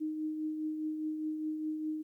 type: tone with tremolo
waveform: sine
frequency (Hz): 309.9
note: D#4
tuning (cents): -7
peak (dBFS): -31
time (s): 0-2.03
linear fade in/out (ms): 20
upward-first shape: triangle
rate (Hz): 4.9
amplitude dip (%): 45
effects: 12-bit